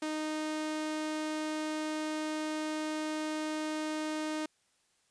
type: tone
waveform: sawtooth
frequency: 309.1 Hz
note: D#4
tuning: 11 cents flat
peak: -29 dBFS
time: 0.02-4.46 s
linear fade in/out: 5 ms
effects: white hiss -72 dBFS RMS until 5.1 s + resampled to 22050 Hz